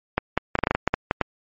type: clicks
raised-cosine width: 0.5 ms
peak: -4 dBFS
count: 12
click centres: 0.18 / 0.376 / 0.554 / 0.589 / 0.637 / 0.671 / 0.71 / 0.75 / 0.876 / 0.94 / 1.111 / 1.213 s
effects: MP3 32 kbps